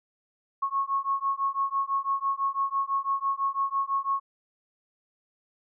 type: beating tone pair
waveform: sine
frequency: 1094 / 1100 Hz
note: C#6 / C#6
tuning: -23 / -14 cents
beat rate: 6 Hz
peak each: -28 dBFS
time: 0.62-4.2 s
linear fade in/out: 10 ms
effects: none